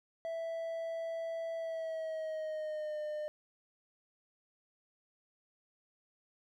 triangle tone with pitch glide, 659.3 to 604.6 Hz, E5 to D#5, 0 to -50 cents, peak -34 dBFS, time 0.25-3.28 s, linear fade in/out 0 ms, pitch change -150 cents, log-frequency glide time 1.56-3 s, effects none

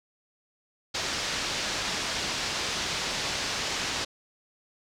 white low-pass noise, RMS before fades -31 dBFS, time 0.94-4.05 s, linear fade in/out 10 ms, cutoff 5900 Hz, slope 24 dB/octave, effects none

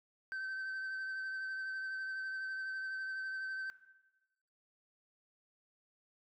sine tone with vibrato, 1544 Hz, G6, 27 cents flat, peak -35 dBFS, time 0.32-3.7 s, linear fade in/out 0 ms, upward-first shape square, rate 12 Hz, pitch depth 10 cents each way, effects noise-tail reverb RT60 1.0 s tail -17 dB re dry + tanh soft clip ceiling -37 dBFS

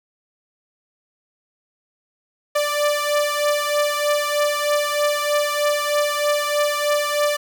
sawtooth beating tone pair, 587.3 / 590.5 Hz, D5 / D5, 0 / +9 cents, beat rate 3.2 Hz, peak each -16 / -19 dBFS, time 2.55-7.37 s, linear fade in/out 10 ms, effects none

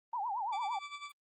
sine tone with vibrato, 880 Hz, A5, in tune, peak -33 dBFS, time 0.13-0.79 s, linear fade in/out 5 ms, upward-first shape triangle, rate 8.9 Hz, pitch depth 250 cents each way
20% pulse tone with tremolo, 1161 Hz, D6, 20 cents flat, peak -35 dBFS, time 0.52-1.12 s, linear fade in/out 10 ms, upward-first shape sine, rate 10 Hz, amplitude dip 75%
effects Opus 24 kbps

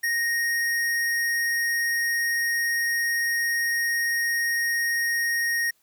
square tone, 1864.7 Hz, A#6, in tune, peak -23 dBFS, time 0.03-5.71 s, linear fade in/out 10 ms, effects white hiss -66 dBFS RMS until 5.82 s

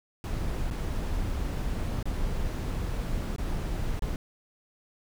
brown noise with dropouts, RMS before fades -30 dBFS, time 0.24-4.16 s, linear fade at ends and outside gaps 1 ms, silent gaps 0.703-0.71 / 2.028-2.055 / 3.362-3.382 / 3.994-4.021 s, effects none

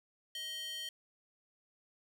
square tone with high-pass filter, 630 Hz, D#5, 21 cents sharp, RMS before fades -42 dBFS, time 0.35-0.89 s, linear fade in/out 2 ms, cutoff 2900 Hz, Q 4.2, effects none

